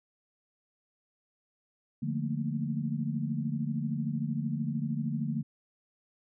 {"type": "chord", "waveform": "sine", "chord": "Bb major seventh", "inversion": "first", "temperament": "equal", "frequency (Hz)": [146.83, 174.61, 220, 233.1], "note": ["D3", "F3", "A3", "Bb3"], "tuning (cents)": [0, 0, 0, 0], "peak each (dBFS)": [-33, -38, -35, -35], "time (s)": [2.02, 5.43], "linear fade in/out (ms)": 10, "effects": []}